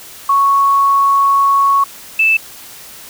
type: tone pair in turn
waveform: sine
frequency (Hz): 1108.7 / 2637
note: C#6 / E7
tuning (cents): 0 / 0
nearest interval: octave + minor third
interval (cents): 1500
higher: second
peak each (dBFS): -8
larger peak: neither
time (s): 0.29-1.84 / 2.19-2.37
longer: first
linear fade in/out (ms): 5
effects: white hiss -35 dBFS RMS until 3.09 s